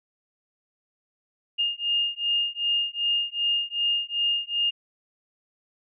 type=beating tone pair; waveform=sine; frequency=2828 / 2830.6 Hz; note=F7 / F7; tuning=+21 / +23 cents; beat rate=2.6 Hz; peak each=-26 dBFS; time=1.58-4.71 s; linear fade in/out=20 ms; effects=none